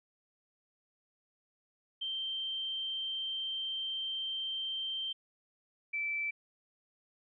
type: tone pair in turn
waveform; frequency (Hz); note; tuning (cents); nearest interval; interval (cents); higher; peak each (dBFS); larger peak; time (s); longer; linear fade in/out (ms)
sine; 3136 / 2324; G7 / D7; 0 / -19; perfect fourth; 519; first; -34 / -32; second; 2.01-5.13 / 5.93-6.31; first; 10
effects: none